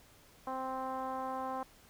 10% pulse tone with low-pass filter, 261.6 Hz, C4, in tune, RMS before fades -38 dBFS, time 0.47-1.63 s, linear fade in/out 2 ms, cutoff 960 Hz, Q 2.5, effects pink hiss -61 dBFS RMS until 1.89 s

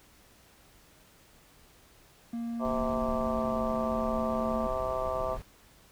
triangle tone with pitch glide, 233.1 to 226.7 Hz, A#3 to A#3, 0 to -48 cents, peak -30 dBFS, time 2.33-4.67 s, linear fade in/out 5 ms, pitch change -48 cents, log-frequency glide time 2.72-3.5 s
harmonic tone, 129.5 Hz, C3, 17 cents flat, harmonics 3 / 4 / 5 / 6 / 7 / 8 / 9, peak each -42 / -36 / -32 / -44 / -40 / -42 / -36 dBFS, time 2.59-5.38 s, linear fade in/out 50 ms
brown noise, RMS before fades -40 dBFS, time 2.65-5.42 s, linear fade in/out 0 ms
effects pink hiss -59 dBFS RMS until 5.91 s

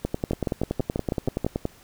two click trains, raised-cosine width 2 ms, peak -11 / -11 dBFS, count 18 / 8, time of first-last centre 0.05-1.654 / 0.31-1.446 s, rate 10.6 / 6.16 Hz, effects pink hiss -53 dBFS RMS until 1.83 s

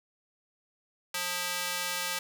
square tone with high-pass filter, 178.3 Hz, F3, 36 cents sharp, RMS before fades -33 dBFS, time 1.14-2.19 s, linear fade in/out 5 ms, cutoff 1500 Hz, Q 0.52, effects 9-bit

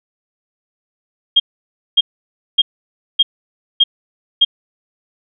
sine tone bursts, 3230 Hz, G#7, 49 cents flat, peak -6 dBFS, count 6, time 1.36-4.45 s, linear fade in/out 10 ms, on 40 ms, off 570 ms, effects none

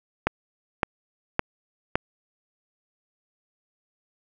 click train, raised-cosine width 0.5 ms, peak -5 dBFS, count 4, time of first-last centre 0.27-1.955 s, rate 1.78 Hz, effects none

